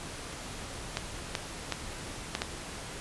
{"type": "clicks", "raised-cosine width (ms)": 0.2, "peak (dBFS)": -12, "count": 5, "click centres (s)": [0.971, 1.352, 1.723, 2.351, 2.419], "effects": ["pink hiss -41 dBFS RMS until 3 s", "resampled to 24000 Hz"]}